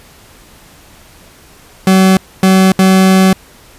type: tone bursts at uneven times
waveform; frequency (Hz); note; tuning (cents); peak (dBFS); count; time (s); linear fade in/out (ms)
40% pulse; 189.2; F#3; +39; -4; 3; 1.87-2.17 / 2.43-2.72 / 2.79-3.33; 2
effects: pink hiss -41 dBFS RMS until 3.78 s + resampled to 32000 Hz